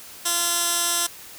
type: tone with band-pass filter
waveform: 15% pulse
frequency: 344.3 Hz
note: F4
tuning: 25 cents flat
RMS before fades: -23 dBFS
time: 0.25-1.07 s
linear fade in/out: 10 ms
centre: 9300 Hz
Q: 0.95
effects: white hiss -42 dBFS RMS until 1.38 s